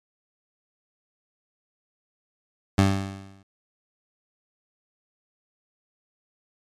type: tone with exponential decay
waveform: 20% pulse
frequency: 97.4 Hz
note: G2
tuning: 11 cents flat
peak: -9 dBFS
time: 2.78-3.43 s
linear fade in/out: 5 ms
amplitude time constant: 140 ms
effects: low-pass 9000 Hz 12 dB/octave + MP3 96 kbps